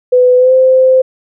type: tone with pitch glide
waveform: sine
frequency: 500 to 518.8 Hz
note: B4 to C5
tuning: +21 to -15 cents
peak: -4 dBFS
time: 0.12-1.02 s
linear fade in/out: 10 ms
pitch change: +64 cents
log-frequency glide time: 0.37-0.53 s
effects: none